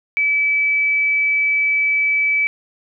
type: tone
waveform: sine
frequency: 2300 Hz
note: D7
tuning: 37 cents flat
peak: -14 dBFS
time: 0.17-2.47 s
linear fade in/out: 0 ms
effects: none